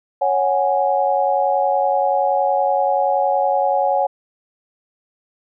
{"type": "chord", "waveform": "sine", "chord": "C# suspended fourth", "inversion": "none", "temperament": "equal", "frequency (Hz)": [554.4, 740, 830.6], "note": ["C#5", "F#5", "G#5"], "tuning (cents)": [0, 0, 0], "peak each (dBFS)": -19, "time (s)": [0.21, 4.07], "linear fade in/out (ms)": 10, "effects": []}